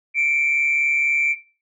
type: tone pair together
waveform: sine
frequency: 2197 / 2341 Hz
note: C#7 / D7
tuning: -16 / -6 cents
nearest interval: minor second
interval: 110 cents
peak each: -25 / -16 dBFS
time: 0.14-1.36 s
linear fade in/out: 50 ms
effects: noise-tail reverb RT60 0.4 s tail -18 dB re dry + tanh soft clip ceiling -12 dBFS